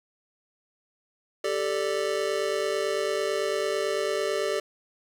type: chord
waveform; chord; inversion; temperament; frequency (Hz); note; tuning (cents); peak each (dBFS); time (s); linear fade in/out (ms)
square; G suspended second; none; just; 392 / 441 / 588; G4 / A4 / D5; 0 / +4 / +2; -30; 1.44-4.6; 5
effects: low-pass 9000 Hz 12 dB/octave + 8-bit